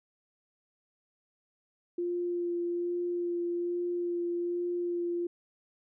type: tone with vibrato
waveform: sine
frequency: 348.6 Hz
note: F4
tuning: 3 cents flat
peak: -29 dBFS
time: 1.98-5.27 s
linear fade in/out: 5 ms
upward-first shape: sine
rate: 1.2 Hz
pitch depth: 12 cents each way
effects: none